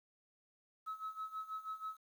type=tone with tremolo; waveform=sine; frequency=1290 Hz; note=E6; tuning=38 cents flat; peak=-37 dBFS; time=0.86-1.97 s; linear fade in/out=20 ms; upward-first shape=sine; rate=6.2 Hz; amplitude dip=85%; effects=tanh soft clip ceiling -36 dBFS + 11-bit